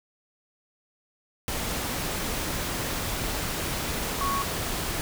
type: tone in noise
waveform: sine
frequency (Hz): 1108.7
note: C#6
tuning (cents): 0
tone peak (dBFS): -26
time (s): 4.21-4.42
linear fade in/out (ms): 0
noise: pink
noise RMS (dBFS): -30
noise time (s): 1.48-5.01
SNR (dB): +1
effects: none